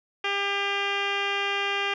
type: tone with low-pass filter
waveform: 10% pulse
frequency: 400 Hz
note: G4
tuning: 35 cents sharp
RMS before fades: -27 dBFS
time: 0.24-1.94 s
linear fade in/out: 5 ms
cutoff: 3100 Hz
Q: 3.6
effects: none